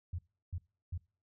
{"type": "tone bursts", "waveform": "sine", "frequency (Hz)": 87.31, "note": "F2", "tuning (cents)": 0, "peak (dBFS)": -35, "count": 3, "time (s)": [0.13, 0.978], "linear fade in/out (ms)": 5, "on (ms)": 56, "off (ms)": 340, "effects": ["noise-tail reverb RT60 0.4 s tail -23 dB re dry"]}